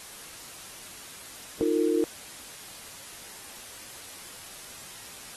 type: chord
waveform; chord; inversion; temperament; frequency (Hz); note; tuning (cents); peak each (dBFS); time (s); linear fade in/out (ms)
sine; Eb suspended second; none; equal with one note detuned; 311.1 / 349.2 / 455.3; Eb4 / F4 / Bb4; 0 / 0 / -41; -26; 1.61-2.04; 0
effects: white hiss -44 dBFS RMS until 5.36 s + AAC 32 kbps